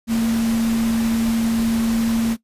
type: tone in noise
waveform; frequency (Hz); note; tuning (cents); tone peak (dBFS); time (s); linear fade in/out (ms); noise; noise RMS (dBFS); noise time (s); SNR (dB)
sine; 227.9; A#3; -39; -16; 0.07-2.37; 50; pink; -30; 0.07-2.37; +11
effects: noise-tail reverb RT60 0.1 s tail -19 dB re dry + resampled to 32000 Hz